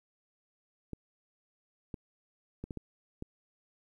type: clicks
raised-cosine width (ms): 3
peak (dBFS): -26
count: 6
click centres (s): 0.933 / 1.942 / 2.64 / 2.708 / 2.773 / 3.224
effects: 11-bit